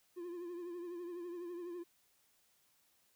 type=tone with vibrato; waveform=triangle; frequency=349.2 Hz; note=F4; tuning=in tune; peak=-40 dBFS; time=0.16-1.84 s; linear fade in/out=20 ms; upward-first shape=triangle; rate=12 Hz; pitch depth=66 cents each way; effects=white hiss -73 dBFS RMS until 3.15 s